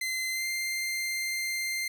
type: tone with pitch glide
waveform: sawtooth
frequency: 2062 to 2094 Hz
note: C7 to C7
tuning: -26 to +1 cents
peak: -26 dBFS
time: 0.01-1.88 s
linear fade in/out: 5 ms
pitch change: +27 cents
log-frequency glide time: 0.31-0.46 s
effects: none